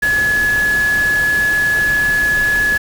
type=tone in noise; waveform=sine; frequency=1699 Hz; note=G#6; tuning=39 cents sharp; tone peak=-12 dBFS; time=0.02-2.78 s; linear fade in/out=10 ms; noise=pink; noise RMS=-26 dBFS; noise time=0.02-2.78 s; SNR=+11 dB; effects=none